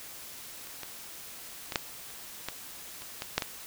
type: clicks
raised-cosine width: 0.2 ms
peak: -30 / -21 / -17 / -8 / -30 / -15 / -26 / -16 / -7 / -13 dBFS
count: 10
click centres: 0.671 / 0.833 / 1.722 / 1.758 / 2.104 / 2.486 / 3.02 / 3.221 / 3.38 / 3.422 s
effects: white hiss -45 dBFS RMS until 3.66 s